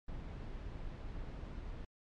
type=noise; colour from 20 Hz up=brown; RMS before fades=-44 dBFS; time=0.08-1.85 s; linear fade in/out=5 ms; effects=low-pass 4000 Hz 12 dB/octave + MP3 64 kbps